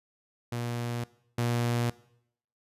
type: tone pair in turn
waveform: sawtooth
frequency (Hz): 119.4 / 119.4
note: A#2 / A#2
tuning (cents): +42 / +42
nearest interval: unison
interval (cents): 0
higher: neither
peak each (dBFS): -27 / -22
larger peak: second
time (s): 0.52-1.04 / 1.38-1.9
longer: neither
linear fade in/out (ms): 5
effects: noise-tail reverb RT60 0.7 s tail -20 dB re dry + resampled to 32000 Hz